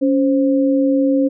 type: tone pair together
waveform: sine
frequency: 278.1 / 525 Hz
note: C#4 / C5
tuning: +6 / +6 cents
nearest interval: major seventh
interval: 1100 cents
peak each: -13 / -18 dBFS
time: 0.01-1.29 s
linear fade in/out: 20 ms
effects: none